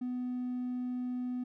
triangle tone, 249.2 Hz, B3, 16 cents sharp, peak -30 dBFS, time 0.01-1.44 s, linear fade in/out 10 ms, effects tanh soft clip ceiling -28 dBFS

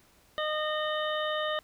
harmonic tone with a mistuned harmonic, 613 Hz, D#5, 26 cents flat, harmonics 1 / 2 / 3 / 5 / 6, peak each -31 / -34 / -36 / -38 / -39 dBFS, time 0.38-1.59 s, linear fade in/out 0 ms, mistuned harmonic 5, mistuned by -19 cents, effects pink hiss -62 dBFS RMS until 1.63 s

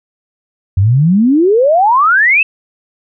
sine exponential sweep, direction up, 89.9 to 2694 Hz, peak -6 dBFS, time 0.77-2.43 s, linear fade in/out 5 ms, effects none

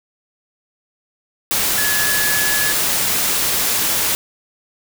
sine tone in noise, 1700 Hz, G#6, 40 cents sharp, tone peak -20 dBFS, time 1.78-2.72 s, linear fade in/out 0 ms, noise white, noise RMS -18 dBFS, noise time 1.51-4.15 s, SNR -5 dB, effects none

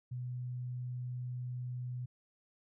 sine tone, 124.4 Hz, B2, 13 cents sharp, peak -37 dBFS, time 0.11-2.06 s, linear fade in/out 10 ms, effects none

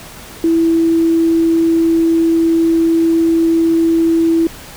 sine tone, 329.6 Hz, E4, in tune, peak -9 dBFS, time 0.44-4.47 s, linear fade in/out 2 ms, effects pink hiss -34 dBFS RMS until 4.76 s

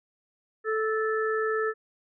harmonic tone, 437.9 Hz, A4, 8 cents flat, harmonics 1 / 3 / 4, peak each -26 / -31 / -32 dBFS, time 0.64-1.74 s, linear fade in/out 50 ms, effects none

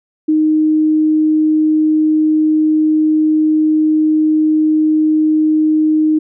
sine tone, 310 Hz, D#4, 6 cents flat, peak -9 dBFS, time 0.28-6.19 s, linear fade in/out 10 ms, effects none

